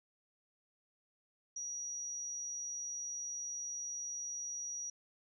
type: tone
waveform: sine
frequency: 5780 Hz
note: F#8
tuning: 41 cents flat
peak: -39 dBFS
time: 1.56-4.9 s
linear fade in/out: 5 ms
effects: none